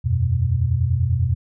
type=chord; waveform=sine; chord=E suspended second; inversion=none; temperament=equal; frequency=82.41 / 92.5 / 123.47 Hz; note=E2 / F#2 / B2; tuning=0 / 0 / 0 cents; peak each=-22 / -21 / -20 dBFS; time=0.04-1.35 s; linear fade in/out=20 ms; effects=none